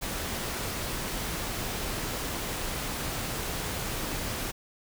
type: noise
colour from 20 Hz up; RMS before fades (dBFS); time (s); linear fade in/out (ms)
pink; -33; 0.01-4.52; 20
effects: none